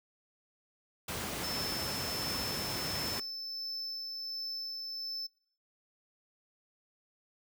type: noise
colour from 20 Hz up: pink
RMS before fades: -37 dBFS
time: 1.08-3.2 s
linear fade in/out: 5 ms
type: tone with tremolo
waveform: triangle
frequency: 5274 Hz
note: E8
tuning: in tune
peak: -35 dBFS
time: 1.43-5.27 s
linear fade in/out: 10 ms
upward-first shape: sine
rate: 1.4 Hz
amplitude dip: 25%
effects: noise-tail reverb RT60 0.6 s tail -23 dB re dry + high-pass 80 Hz 12 dB/octave